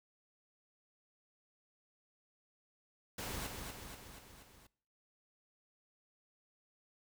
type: noise with echo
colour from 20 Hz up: pink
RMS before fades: -42 dBFS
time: 3.18-3.47 s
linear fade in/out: 5 ms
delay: 240 ms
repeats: 5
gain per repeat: -4 dB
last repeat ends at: 4.67 s
effects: noise-tail reverb RT60 0.6 s tail -23 dB re dry